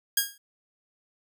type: tone with exponential decay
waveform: 5% pulse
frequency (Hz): 1631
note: G#6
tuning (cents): -32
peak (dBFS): -7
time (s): 0.17-0.38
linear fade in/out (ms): 5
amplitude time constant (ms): 44
effects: none